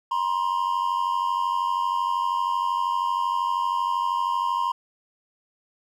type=tone pair together; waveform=triangle; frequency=953.7 / 1046.5 Hz; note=A#5 / C6; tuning=+39 / 0 cents; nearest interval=major second; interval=161 cents; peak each=-23 dBFS; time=0.11-4.72 s; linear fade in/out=5 ms; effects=none